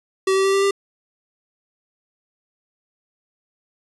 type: tone with pitch steps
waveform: square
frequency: 382.8 / 386.1 / 389.5 / 392.9 / 396.3 Hz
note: G4 / G4 / G4 / G4 / G4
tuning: -41 / -26 / -11 / +4 / +19 cents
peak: -16 dBFS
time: 0.27-0.71 s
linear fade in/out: 5 ms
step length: 88 ms
effects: resampled to 24000 Hz